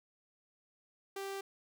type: tone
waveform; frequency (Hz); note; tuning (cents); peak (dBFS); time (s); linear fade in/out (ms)
sawtooth; 392; G4; 0; -35; 1.16-1.41; 5
effects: none